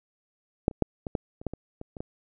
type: clicks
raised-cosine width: 2 ms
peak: -7 / -28 / -8 / -19 / -13 / -28 / -15 / -22 / -24 / -26 / -20 dBFS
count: 11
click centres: 0.681 / 0.712 / 0.823 / 1.068 / 1.152 / 1.415 / 1.467 / 1.536 / 1.814 / 1.968 / 2.005 s
effects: none